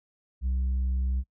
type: tone with tanh clipping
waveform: sine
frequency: 64.1 Hz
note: C2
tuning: 35 cents flat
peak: -25 dBFS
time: 0.41-1.24 s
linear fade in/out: 50 ms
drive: 3 dB
effects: noise-tail reverb RT60 0.1 s tail -26 dB re dry